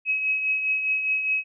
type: tone with tremolo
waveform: sine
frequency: 2555 Hz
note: D#7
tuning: 45 cents sharp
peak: -19 dBFS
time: 0.05-1.44 s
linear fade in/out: 50 ms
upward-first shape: triangle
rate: 4.9 Hz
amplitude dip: 55%
effects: none